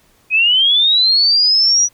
sine linear sweep, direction up, 2489 to 5870 Hz, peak -9 dBFS, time 0.3-1.89 s, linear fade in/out 50 ms, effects pink hiss -54 dBFS RMS until 1.93 s

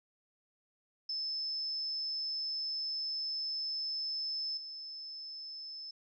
sine tone with level steps, 5250 Hz, E8, 8 cents flat, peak -34 / -42 dBFS, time 1.09-5.91 s, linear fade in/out 5 ms, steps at 4.57 s, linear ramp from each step 5 ms, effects none

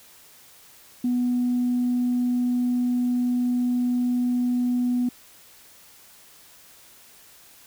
sine tone, 246.1 Hz, B3, 6 cents flat, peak -19 dBFS, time 1.04-5.09 s, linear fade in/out 5 ms, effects tanh soft clip ceiling -16 dBFS + white hiss -51 dBFS RMS until 7.66 s

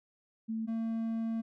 sine / triangle tone pair in turn, 222.9 / 226.1 Hz, A3 / A3, +23 / +47 cents, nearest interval unison, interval 24 cents, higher second, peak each -32 / -29 dBFS, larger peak second, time 0.48-0.67 / 0.67-1.42 s, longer second, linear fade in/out 20 ms, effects none

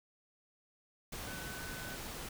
sine tone in noise, 1508 Hz, F#6, 32 cents sharp, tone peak -47 dBFS, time 1.27-1.96 s, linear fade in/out 5 ms, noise pink, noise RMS -44 dBFS, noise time 1.12-2.29 s, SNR -6 dB, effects none

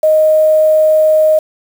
sine tone with quantisation, 622.3 Hz, D#5, in tune, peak -6 dBFS, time 0.03-1.39 s, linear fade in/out 5 ms, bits 5, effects none

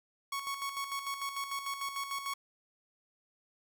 sawtooth tone with tremolo, 1108.7 Hz, C#6, in tune, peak -30 dBFS, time 0.32-2.34 s, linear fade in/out 5 ms, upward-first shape square, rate 6.7 Hz, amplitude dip 55%, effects none

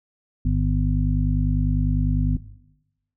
harmonic tone, 50 Hz, G1, 35 cents sharp, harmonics 1 / 2 / 3 / 5, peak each -20 / -23 / -25 / -27 dBFS, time 0.45-2.37 s, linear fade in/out 5 ms, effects noise-tail reverb RT60 0.9 s tail -17 dB re dry

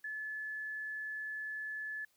sine tone, 1725 Hz, A6, 35 cents flat, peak -38 dBFS, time 0.04-2.05 s, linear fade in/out 5 ms, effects white hiss -73 dBFS RMS until 2.16 s

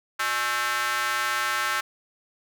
square tone with high-pass filter, 120.5 Hz, B2, 42 cents flat, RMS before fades -26 dBFS, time 0.19-1.81 s, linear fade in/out 10 ms, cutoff 1400 Hz, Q 2.6, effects none

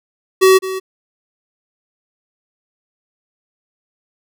square tone with echo, 378.5 Hz, F#4, 39 cents sharp, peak -7 dBFS, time 0.41-0.59 s, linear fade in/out 20 ms, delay 210 ms, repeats 1, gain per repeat -14 dB, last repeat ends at 0.8 s, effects none

